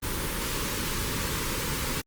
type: band-stop noise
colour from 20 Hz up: pink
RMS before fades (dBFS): -30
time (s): 0.02-2.02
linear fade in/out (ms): 20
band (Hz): 580 to 850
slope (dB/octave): 96
effects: Opus 24 kbps